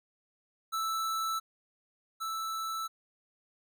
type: tone pair in turn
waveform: square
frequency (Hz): 1318.5 / 1318.5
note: E6 / E6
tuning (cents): 0 / 0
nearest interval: unison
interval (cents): 0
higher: neither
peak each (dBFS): -31 / -34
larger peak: first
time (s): 0.72-1.4 / 2.2-2.88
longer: neither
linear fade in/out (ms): 20
effects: none